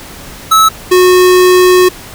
square tone pair in turn, 1300 / 364.8 Hz, E6 / F#4, -24 / -24 cents, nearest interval octave + minor seventh, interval 2200 cents, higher first, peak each -4 dBFS, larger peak neither, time 0.51-0.69 / 0.91-1.89 s, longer second, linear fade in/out 10 ms, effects pink hiss -30 dBFS RMS until 2.14 s

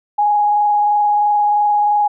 sine tone with frequency modulation, 830.6 Hz, G#5, in tune, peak -11 dBFS, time 0.18-2.08 s, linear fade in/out 10 ms, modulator 23 Hz, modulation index 0.41, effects none

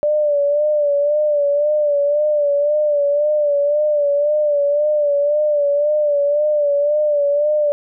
sine tone with vibrato, 587 Hz, D5, 1 cent flat, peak -13 dBFS, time 0.03-7.72 s, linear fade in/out 0 ms, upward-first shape sine, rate 1.9 Hz, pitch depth 52 cents each way, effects none

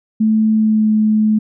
sine tone with pitch glide, 218.2 to 215.3 Hz, A3 to A3, -14 to -37 cents, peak -10 dBFS, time 0.2-1.39 s, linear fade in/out 10 ms, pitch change -23 cents, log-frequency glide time 0.53-0.91 s, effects none

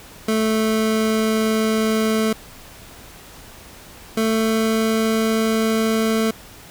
25% pulse tone pair in turn, 219.5 / 221.9 Hz, A3 / A3, -4 / +15 cents, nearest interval unison, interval 19 cents, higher second, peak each -13 dBFS, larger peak neither, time 0.28-2.33 / 4.17-6.31 s, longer second, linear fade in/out 5 ms, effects pink hiss -42 dBFS RMS until 6.7 s

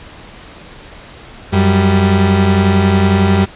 35% pulse tone pair together, 92.64 / 196.3 Hz, F#2 / G3, +3 / +3 cents, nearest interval octave + minor second, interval 1300 cents, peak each -10 dBFS, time 1.52-3.46 s, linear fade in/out 20 ms, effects pink hiss -36 dBFS RMS until 3.55 s + resampled to 8000 Hz

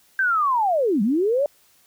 sine linear two-way sweep, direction down then up, 1591 to 189.5 to 596 Hz, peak -17 dBFS, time 0.19-1.46 s, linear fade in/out 2 ms, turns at 1.02 s, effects white hiss -58 dBFS RMS until 1.86 s

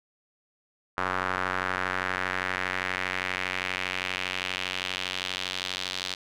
square tone with band-pass filter sweep, 46.25 Hz, F#1, in tune, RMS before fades -31 dBFS, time 0.97-6.15 s, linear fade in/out 10 ms, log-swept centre 1300 to 3900 Hz, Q 2.1, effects none

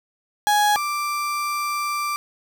35% pulse tone pair in turn, 832 / 1177 Hz, G#5 / D6, +3 / +3 cents, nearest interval tritone, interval 600 cents, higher second, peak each -14 / -21 dBFS, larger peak first, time 0.47-0.76 / 0.76-2.16 s, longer second, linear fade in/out 0 ms, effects none

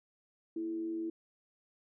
sine tone with frequency modulation, 329.8 Hz, E4, 1 cent sharp, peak -34 dBFS, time 0.56-1.1 s, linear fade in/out 5 ms, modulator 94.8 Hz, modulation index 0.29, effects none

